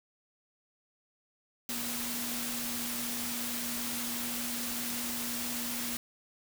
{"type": "tone in noise", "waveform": "sine", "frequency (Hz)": 239.3, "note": "A#3", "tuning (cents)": 46, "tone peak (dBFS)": -40, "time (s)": [1.69, 5.97], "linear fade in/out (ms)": 2, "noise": "white", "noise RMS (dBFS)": -36, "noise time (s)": [1.69, 5.97], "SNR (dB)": -7, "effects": []}